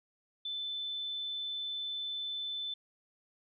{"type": "tone", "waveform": "sine", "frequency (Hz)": 3520, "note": "A7", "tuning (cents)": 0, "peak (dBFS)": -35, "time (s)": [0.45, 2.74], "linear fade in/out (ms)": 5, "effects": []}